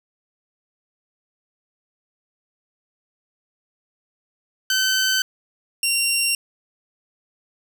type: tone pair in turn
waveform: 15% pulse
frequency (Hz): 1530 / 2758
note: G6 / F7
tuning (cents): -42 / -22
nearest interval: minor seventh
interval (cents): 1020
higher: second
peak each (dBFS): -11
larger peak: neither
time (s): 4.7-5.22 / 5.83-6.35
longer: neither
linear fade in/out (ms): 2
effects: none